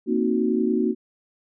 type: chord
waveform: sine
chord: C half-diminished seventh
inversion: third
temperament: equal with one note detuned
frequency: 233.1 / 263.9 / 311.1 / 370 Hz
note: Bb3 / C4 / Eb4 / Gb4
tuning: 0 / +15 / 0 / 0 cents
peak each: -23 / -26 / -26 / -24 dBFS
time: 0.06-0.95 s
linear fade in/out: 50 ms
effects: none